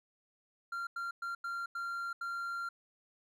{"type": "tone bursts at uneven times", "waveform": "triangle", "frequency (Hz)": 1383, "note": "F6", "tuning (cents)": -17, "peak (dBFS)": -34, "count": 6, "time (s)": [[0.72, 0.87], [0.96, 1.11], [1.22, 1.35], [1.44, 1.66], [1.75, 2.13], [2.21, 2.69]], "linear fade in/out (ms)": 5, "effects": []}